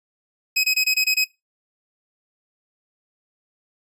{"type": "tone bursts", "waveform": "25% pulse", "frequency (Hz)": 2533, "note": "D#7", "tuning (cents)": 30, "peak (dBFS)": -12, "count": 7, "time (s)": [0.56, 1.245], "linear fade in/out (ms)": 10, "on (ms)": 79, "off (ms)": 22, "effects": ["noise-tail reverb RT60 0.2 s tail -20 dB re dry", "resampled to 32000 Hz"]}